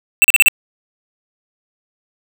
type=tone bursts; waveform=square; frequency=2678 Hz; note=E7; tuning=27 cents sharp; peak=-6 dBFS; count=5; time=0.22-0.483 s; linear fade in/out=0 ms; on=23 ms; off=37 ms; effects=none